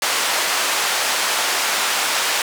pink band-pass noise, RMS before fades -20 dBFS, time 0.02-2.42 s, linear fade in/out 2 ms, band 820 to 9900 Hz, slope 12 dB/octave, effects none

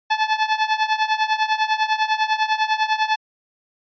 sawtooth tone with tremolo, 868 Hz, A5, 24 cents flat, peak -10 dBFS, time 0.1-3.16 s, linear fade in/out 10 ms, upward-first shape triangle, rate 10 Hz, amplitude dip 90%, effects resampled to 11025 Hz

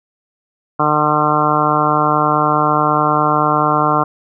harmonic tone, 150.8 Hz, D3, 46 cents sharp, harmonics 1 / 2 / 3 / 4 / 5 / 6 / 7 / 8 / 9, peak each -22 / -21 / -23 / -22 / -19 / -23 / -17 / -19 / -20 dBFS, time 0.79-4.04 s, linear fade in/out 10 ms, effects none

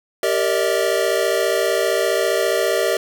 square chord, E half-diminished seventh, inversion first, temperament equal with one note detuned, 392 / 466.2 / 587.3 / 642.3 Hz, G4 / Bb4 / D5 / E5, 0 / 0 / 0 / -45 cents, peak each -23 dBFS, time 0.23-2.97 s, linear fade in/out 2 ms, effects none

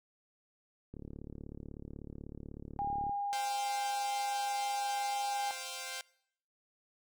click train, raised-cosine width 3 ms, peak -32 dBFS, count 79, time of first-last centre 0.94-3.095 s, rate 36.2 Hz
sine tone, 810 Hz, G#5, 43 cents flat, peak -32 dBFS, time 2.79-5.51 s, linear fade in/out 0 ms
5% pulse chord, C suspended fourth, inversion none, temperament equal, 523.3 / 698.5 / 784 Hz, C5 / F5 / G5, 0 / 0 / 0 cents, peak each -33 / -34 / -32 dBFS, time 3.33-6.01 s, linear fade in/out 0 ms
effects noise-tail reverb RT60 0.7 s tail -23 dB re dry

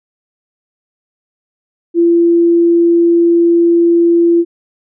sine tone, 340.2 Hz, F4, 45 cents flat, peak -6 dBFS, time 1.94-4.45 s, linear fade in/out 50 ms, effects none

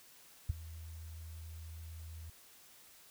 sine tone with ADSR envelope, 81 Hz, E2, 30 cents flat, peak -25 dBFS, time 0.49-2.3 s, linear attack 9 ms, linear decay 14 ms, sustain -20 dB, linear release 4 ms, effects white hiss -60 dBFS RMS until 3.1 s

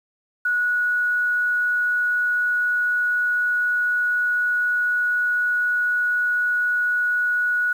sine tone with quantisation, 1463 Hz, F#6, 20 cents flat, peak -18 dBFS, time 0.45-7.73 s, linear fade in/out 5 ms, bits 8, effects none

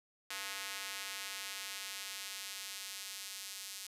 square tone with high-pass filter sweep, 98 Hz, G2, in tune, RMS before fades -44 dBFS, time 0.3-3.87 s, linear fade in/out 5 ms, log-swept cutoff 1800 to 4300 Hz, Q 0.76, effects resampled to 32000 Hz + 10-bit

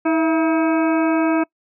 harmonic tone with a mistuned harmonic, 320 Hz, D#4, 49 cents sharp, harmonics 1 / 2 / 3 / 4 / 5 / 7 / 8, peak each -16 / -22 / -26 / -28 / -30 / -33 / -34 dBFS, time 0.05-1.44 s, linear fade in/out 10 ms, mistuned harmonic 2, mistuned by +60 cents, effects noise-tail reverb RT60 0.1 s tail -25 dB re dry

